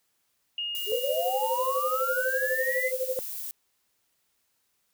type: tone with exponential decay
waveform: sine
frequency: 2849 Hz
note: F7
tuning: 34 cents sharp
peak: -28 dBFS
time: 0.58-3.07 s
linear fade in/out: 2 ms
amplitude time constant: 540 ms
type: noise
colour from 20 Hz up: violet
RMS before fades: -36 dBFS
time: 0.75-3.51 s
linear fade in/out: 0 ms
type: linear sweep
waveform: sine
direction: up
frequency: 392 to 2073 Hz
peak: -27 dBFS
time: 0.86-2.92 s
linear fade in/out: 50 ms
type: tone with tremolo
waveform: sine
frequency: 517 Hz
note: C5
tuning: 21 cents flat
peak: -24 dBFS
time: 0.92-3.19 s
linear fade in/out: 0 ms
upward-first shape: sine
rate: 12 Hz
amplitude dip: 90%
effects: white hiss -73 dBFS RMS until 4.93 s